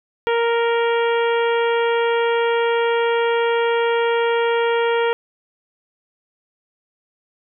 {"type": "harmonic tone", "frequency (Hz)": 466.2, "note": "A#4", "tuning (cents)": 0, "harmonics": [1, 2, 3, 4, 5, 6, 7], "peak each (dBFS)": [-17, -23, -27, -29, -31, -33, -34], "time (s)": [0.27, 5.13], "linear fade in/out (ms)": 0, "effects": []}